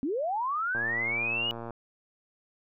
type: linear sweep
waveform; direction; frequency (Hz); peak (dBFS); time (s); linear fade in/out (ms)
sine; up; 246.9 to 2936; -27; 0.03-1.51; 0
type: click train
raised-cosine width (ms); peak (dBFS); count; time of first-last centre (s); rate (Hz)
1; -25; 112; 0.75-1.707; 116
effects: none